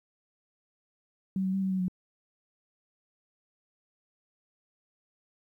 sine tone with pitch steps, 190.7 / 188.5 / 193.3 / 190.3 / 187.8 / 182.6 Hz, G3 / F#3 / G3 / F#3 / F#3 / F#3, -47 / +32 / -24 / +49 / +26 / -23 cents, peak -26 dBFS, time 1.36-1.882 s, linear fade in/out 2 ms, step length 87 ms, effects 11-bit

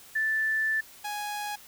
sine / sawtooth tone pair in turn, 1760 / 830.6 Hz, A6 / G#5, 0 / 0 cents, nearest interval octave + minor second, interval 1300 cents, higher first, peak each -24 / -28 dBFS, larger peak first, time 0.15-0.81 / 1.04-1.56 s, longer first, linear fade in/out 10 ms, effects white hiss -51 dBFS RMS until 1.67 s

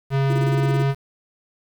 square tone with pitch glide, 136.7 to 137.57 Hz, C#3 to C#3, -24 to -13 cents, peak -18 dBFS, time 0.1-0.95 s, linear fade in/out 50 ms, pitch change +11 cents, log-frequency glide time 0.36-0.81 s
sine tone bursts, 341.5 Hz, F4, 39 cents flat, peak -24 dBFS, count 10, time 0.3-0.823 s, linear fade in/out 0 ms, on 28 ms, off 27 ms
effects low-pass 3000 Hz 12 dB/octave + 7-bit

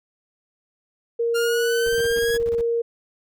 sine tone, 466.2 Hz, A#4, in tune, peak -19 dBFS, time 1.19-2.82 s, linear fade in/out 10 ms
sawtooth linear sweep, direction up, 1396.9 to 1677 Hz, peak -21 dBFS, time 1.34-2.38 s, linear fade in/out 20 ms
brown noise bursts, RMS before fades -35 dBFS, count 13, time 1.86-2.609 s, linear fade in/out 0 ms, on 29 ms, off 31 ms
effects none

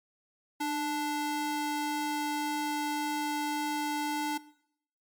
square ring-modulated tone, 587.3 Hz, D5, in tune, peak -27 dBFS, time 0.6-4.38 s, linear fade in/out 10 ms, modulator 287 Hz, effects noise-tail reverb RT60 0.7 s tail -19 dB re dry + MP3 96 kbps

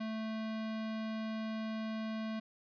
square tone, 220 Hz, A3, in tune, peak -37 dBFS, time 0-2.4 s, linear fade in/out 10 ms, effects resampled to 11025 Hz

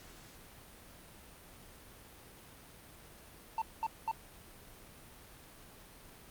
triangle tone bursts, 896 Hz, A5, 31 cents sharp, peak -29 dBFS, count 3, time 3.58-4.114 s, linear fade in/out 2 ms, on 38 ms, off 210 ms, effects pink hiss -55 dBFS RMS until 6.3 s + Opus 48 kbps

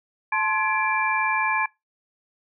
sine tone cluster, 874 / 1052 / 1689 / 2354 Hz, A5 / C6 / G#6 / D7, -12 / +9 / +29 / +3 cents, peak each -26 dBFS, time 0.32-1.66 s, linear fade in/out 5 ms, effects noise-tail reverb RT60 0.2 s tail -23 dB re dry

